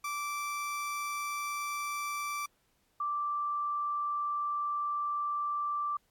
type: tone pair in turn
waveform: 30% pulse / sine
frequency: 1167 / 1172.7 Hz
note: D6 / D6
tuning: -11 / -3 cents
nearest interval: unison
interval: 8 cents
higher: second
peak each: -31 / -30 dBFS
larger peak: second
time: 0.04-2.46 / 3-5.97 s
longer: second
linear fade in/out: 5 ms
effects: pink hiss -73 dBFS RMS until 6.1 s + AAC 64 kbps